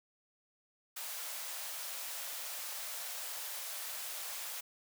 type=high-pass noise; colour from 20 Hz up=white; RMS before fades=-42 dBFS; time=0.96-4.61 s; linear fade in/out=10 ms; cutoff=500 Hz; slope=48 dB/octave; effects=none